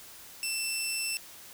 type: tone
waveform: 15% pulse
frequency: 2675 Hz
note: E7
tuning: 25 cents sharp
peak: -23 dBFS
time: 0.43-1.17 s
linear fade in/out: 0 ms
effects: white hiss -49 dBFS RMS until 1.53 s